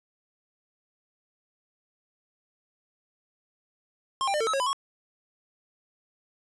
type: tone with pitch steps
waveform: square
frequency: 1069 / 793 / 601 / 449.2 / 1292 / 546 / 1000 / 1100 Hz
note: C6 / G5 / D5 / A4 / E6 / C#5 / B5 / C#6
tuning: +37 / +20 / +40 / +36 / -35 / -26 / +21 / -14 cents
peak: -25 dBFS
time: 4.21-4.73 s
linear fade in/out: 0 ms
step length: 65 ms
effects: resampled to 24000 Hz + 9-bit